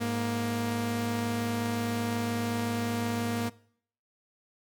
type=tone pair together; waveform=sawtooth; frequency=104.59 / 234.8 Hz; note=G#2 / A#3; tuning=+13 / +13 cents; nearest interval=octave + major second; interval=1400 cents; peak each=-30 / -25 dBFS; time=0-3.5 s; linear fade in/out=20 ms; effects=noise-tail reverb RT60 0.6 s tail -21 dB re dry + MP3 96 kbps